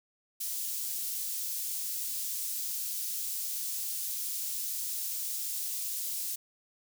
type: high-pass noise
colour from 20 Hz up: white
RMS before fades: -35 dBFS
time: 0.4-6.36 s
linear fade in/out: 10 ms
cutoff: 5500 Hz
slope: 12 dB/octave
effects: none